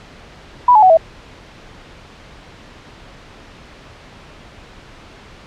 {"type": "tone with pitch steps", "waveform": "sine", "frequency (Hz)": [985, 857.5, 746.5, 649.9], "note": ["B5", "A5", "F#5", "E5"], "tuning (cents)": [-5, -45, 15, -25], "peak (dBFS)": -5, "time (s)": [0.68, 0.972], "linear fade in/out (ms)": 5, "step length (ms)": 73, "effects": ["pink hiss -40 dBFS RMS until 5.46 s", "low-pass 4000 Hz 12 dB/octave"]}